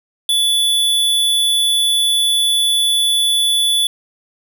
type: tone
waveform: square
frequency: 3450 Hz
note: A7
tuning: 35 cents flat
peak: -13 dBFS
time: 0.29-3.87 s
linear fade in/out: 2 ms
effects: none